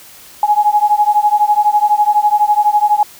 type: beating tone pair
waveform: sine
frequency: 830.6 / 842.6 Hz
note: G#5 / G#5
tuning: 0 / +25 cents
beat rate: 12 Hz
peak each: -12 dBFS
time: 0.43-3.03 s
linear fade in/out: 2 ms
effects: white hiss -39 dBFS RMS until 3.19 s